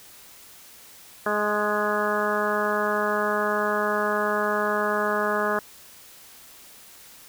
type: harmonic tone with a mistuned harmonic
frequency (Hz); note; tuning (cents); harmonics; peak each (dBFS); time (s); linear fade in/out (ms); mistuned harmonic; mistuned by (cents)
209.3; G#3; +14; 1 / 2 / 3 / 4 / 5 / 6 / 7 / 8; -32 / -28 / -28 / -33 / -30 / -29 / -31 / -31; 1.26-5.59; 2; 6; -19
effects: white hiss -48 dBFS RMS until 7.28 s